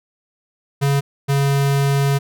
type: tone pair in turn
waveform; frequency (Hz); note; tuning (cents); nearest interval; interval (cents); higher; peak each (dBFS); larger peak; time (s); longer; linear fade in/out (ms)
square; 140 / 139.49; C#3 / C#3; +18 / +11; unison; 7; first; -15 / -15; neither; 0.81-1.01 / 1.28-2.19; second; 20
effects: none